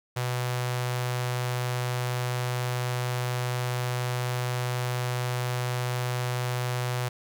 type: tone with notch filter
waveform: sawtooth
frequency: 124.2 Hz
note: B2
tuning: 10 cents sharp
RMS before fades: -29 dBFS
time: 0.16-7.09 s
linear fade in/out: 10 ms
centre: 250 Hz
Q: 0.73
effects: 10-bit